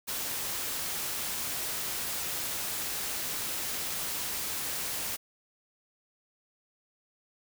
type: noise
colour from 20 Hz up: white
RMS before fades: -34 dBFS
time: 0.07-5.17 s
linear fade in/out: 20 ms
effects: none